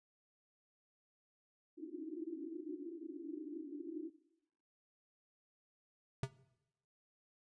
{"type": "band-pass noise", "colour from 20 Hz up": "pink", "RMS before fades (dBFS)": -46, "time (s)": [1.77, 4.1], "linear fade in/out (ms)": 20, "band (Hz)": [290, 350], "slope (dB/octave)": 96}
{"type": "tone with exponential decay", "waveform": "square", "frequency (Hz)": 132.8, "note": "C3", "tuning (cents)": 26, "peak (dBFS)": -32, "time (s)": [6.23, 6.31], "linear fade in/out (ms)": 2, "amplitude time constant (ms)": 16}
{"effects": ["noise-tail reverb RT60 0.9 s tail -19 dB re dry", "resampled to 22050 Hz"]}